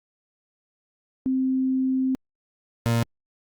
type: tone pair in turn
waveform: sine / 30% pulse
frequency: 261.4 / 116.44 Hz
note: C4 / A#2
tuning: -1 / -2 cents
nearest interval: octave + major second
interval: 1401 cents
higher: first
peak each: -20 / -17 dBFS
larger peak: second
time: 1.26-2.15 / 2.86-3.03 s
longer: first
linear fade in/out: 0 ms
effects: Opus 48 kbps